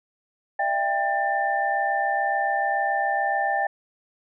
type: tone cluster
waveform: sine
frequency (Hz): 605 / 672 / 794 / 1783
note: D#5 / E5 / G5 / A6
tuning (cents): -49 / +33 / +22 / +22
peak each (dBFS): -31 / -30 / -23 / -27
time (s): 0.59-3.67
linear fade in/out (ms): 5
effects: none